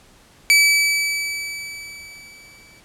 sawtooth tone with exponential decay, 2300 Hz, D7, 37 cents flat, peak -6 dBFS, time 0.5-2.8 s, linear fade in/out 0 ms, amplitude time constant 500 ms, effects pink hiss -51 dBFS RMS until 2.84 s + low-pass 11000 Hz 12 dB/octave

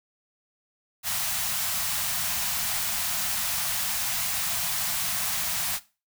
white band-stop noise, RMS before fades -28 dBFS, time 1.03-5.8 s, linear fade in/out 50 ms, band 220 to 620 Hz, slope 96 dB/octave, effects noise-tail reverb RT60 0.3 s tail -17 dB re dry

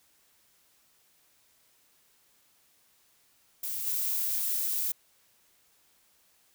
violet noise with level steps, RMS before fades -34 / -30 dBFS, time 3.63-4.92 s, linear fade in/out 5 ms, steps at 3.86 s, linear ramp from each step 10 ms, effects white hiss -66 dBFS RMS until 6.54 s

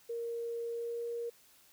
sine tone with pitch glide, 466.9 to 470.1 Hz, A#4 to A#4, +3 to +15 cents, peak -35 dBFS, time 0.09-1.3 s, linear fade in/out 10 ms, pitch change +12 cents, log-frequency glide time 0.72-1.02 s, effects white hiss -63 dBFS RMS until 1.72 s

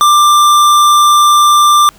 sine tone with hard clipping, 1185 Hz, D6, 15 cents sharp, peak -6 dBFS, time 0.01-1.89 s, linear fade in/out 0 ms, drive 17 dB, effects pink hiss -43 dBFS RMS until 1.98 s

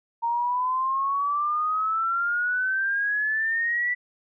sine exponential sweep, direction up, 925 to 1975.5 Hz, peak -22 dBFS, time 0.22-3.95 s, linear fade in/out 20 ms, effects none

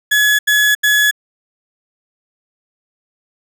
35% pulse tone bursts, 1697 Hz, G#6, 37 cents sharp, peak -8 dBFS, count 3, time 0.11-1.112 s, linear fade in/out 10 ms, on 280 ms, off 81 ms, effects none

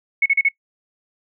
sine tone bursts, 2200 Hz, C#7, 14 cents flat, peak -12 dBFS, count 4, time 0.22-0.487 s, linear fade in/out 5 ms, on 39 ms, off 37 ms, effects noise-tail reverb RT60 0.1 s tail -23 dB re dry

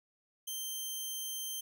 10% pulse tone, 3136 Hz, G7, in tune, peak -29 dBFS, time 0.47-1.61 s, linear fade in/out 10 ms, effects none

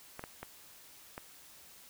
clicks, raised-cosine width 0.5 ms, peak -26 dBFS, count 4, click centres 0.194 / 0.239 / 0.43 / 1.179 s, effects white hiss -56 dBFS RMS until 1.89 s

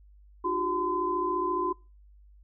sine tone cluster, 305.1 / 357.1 / 391.6 / 1021 Hz, D#4 / F4 / G4 / C6, -34 / +39 / -2 / -43 cents, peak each -37 / -30 / -37 / -28 dBFS, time 0.44-1.73 s, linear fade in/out 10 ms, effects noise-tail reverb RT60 0.3 s tail -24 dB re dry + added 50 Hz sine -52 dBFS peak until 2.43 s

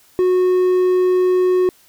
triangle tone, 366 Hz, F#4, 19 cents flat, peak -10 dBFS, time 0.19-1.69 s, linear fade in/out 0 ms, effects white hiss -52 dBFS RMS until 1.88 s

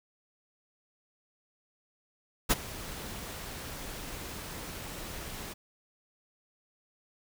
pink noise with ADSR envelope, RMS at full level -21 dBFS, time 2.49-5.54 s, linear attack 25 ms, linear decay 27 ms, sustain -20 dB, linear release 17 ms, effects none

